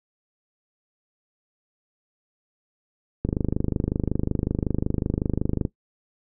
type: click train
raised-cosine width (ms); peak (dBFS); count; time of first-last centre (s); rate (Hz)
3; -10; 62; 3.25-5.652; 25.4
effects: noise-tail reverb RT60 0.1 s tail -18 dB re dry